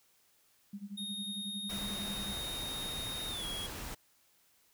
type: tone with tremolo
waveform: sine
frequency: 201.6 Hz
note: G3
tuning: 49 cents sharp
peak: -38 dBFS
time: 0.73-2.34 s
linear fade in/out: 5 ms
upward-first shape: sine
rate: 11 Hz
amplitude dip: 90%
type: tone with pitch glide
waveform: square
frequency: 3714 to 3309 Hz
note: A#7 to G#7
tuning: -7 to -7 cents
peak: -39 dBFS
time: 0.97-3.67 s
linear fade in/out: 10 ms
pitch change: -200 cents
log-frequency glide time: 3.29-3.45 s
type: noise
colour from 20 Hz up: pink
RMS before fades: -43 dBFS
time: 1.69-3.95 s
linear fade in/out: 10 ms
effects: white hiss -69 dBFS RMS until 4.73 s